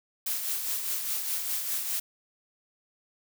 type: noise with tremolo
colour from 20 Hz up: blue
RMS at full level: -29 dBFS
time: 0.26-2 s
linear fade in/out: 5 ms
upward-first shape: triangle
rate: 4.9 Hz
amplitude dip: 50%
effects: none